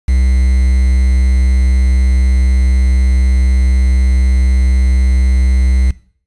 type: tone with quantisation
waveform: triangle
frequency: 64 Hz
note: C2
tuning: 38 cents flat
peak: -6 dBFS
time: 0.08-5.91 s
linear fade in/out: 5 ms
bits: 5
effects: noise-tail reverb RT60 0.5 s tail -18 dB re dry + resampled to 24000 Hz